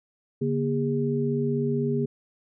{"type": "tone cluster", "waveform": "sine", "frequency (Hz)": [141.2, 237, 405.9], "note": ["C#3", "A#3", "G#4"], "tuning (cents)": [32, 29, -40], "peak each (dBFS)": -27, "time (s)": [0.41, 2.06], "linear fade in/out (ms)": 10, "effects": []}